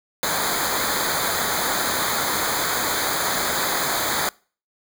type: noise with comb filter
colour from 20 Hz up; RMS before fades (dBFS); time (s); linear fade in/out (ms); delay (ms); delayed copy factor
pink; -23; 0.23-4.29; 0; 0.36; -0.95
effects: noise-tail reverb RT60 0.4 s tail -25 dB re dry